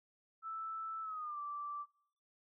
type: tone with pitch glide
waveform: sine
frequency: 1318.5 to 1167.9 Hz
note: E6 to D6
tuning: 0 to -10 cents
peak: -40 dBFS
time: 0.42-1.86 s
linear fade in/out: 50 ms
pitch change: -210 cents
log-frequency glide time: 1.02-1.39 s
effects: noise-tail reverb RT60 0.6 s tail -21 dB re dry